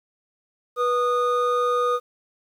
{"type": "tone pair together", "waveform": "triangle", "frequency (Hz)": [489, 1232.2], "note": ["B4", "D#6"], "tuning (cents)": [-17, -17], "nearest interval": "octave + major third", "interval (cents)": 1600, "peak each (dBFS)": -20, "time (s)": [0.76, 2], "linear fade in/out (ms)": 50, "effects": ["9-bit"]}